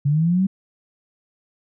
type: linear sweep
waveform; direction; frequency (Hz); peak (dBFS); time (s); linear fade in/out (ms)
sine; up; 138.5 to 196; -15; 0.05-0.47; 10
effects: none